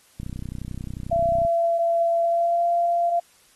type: click train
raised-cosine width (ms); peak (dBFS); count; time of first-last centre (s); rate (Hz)
5; -20; 40; 0.2-1.45; 31.2
type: tone with pitch glide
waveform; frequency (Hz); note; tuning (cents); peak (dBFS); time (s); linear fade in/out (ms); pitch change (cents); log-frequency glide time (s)
sine; 676 to 688.6; E5 to F5; +43 to -25; -18; 1.11-3.2; 10; +32; 2.19-2.65
effects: white hiss -57 dBFS RMS until 3.55 s + AAC 32 kbps